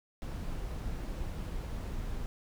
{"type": "noise", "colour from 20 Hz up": "brown", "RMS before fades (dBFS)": -37, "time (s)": [0.22, 2.26], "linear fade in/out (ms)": 0, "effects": []}